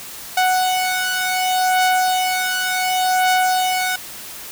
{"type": "beating tone pair", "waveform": "sawtooth", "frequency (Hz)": [740, 740.68], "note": ["F#5", "F#5"], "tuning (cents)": [0, 2], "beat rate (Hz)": 0.68, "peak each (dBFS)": [-17, -14], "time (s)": [0.37, 3.96], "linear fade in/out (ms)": 5, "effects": ["white hiss -34 dBFS RMS until 4.51 s"]}